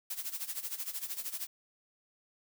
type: noise with tremolo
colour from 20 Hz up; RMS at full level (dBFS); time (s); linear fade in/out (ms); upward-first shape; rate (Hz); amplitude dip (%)
blue; -36; 0.1-1.47; 5; sine; 13; 80
effects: none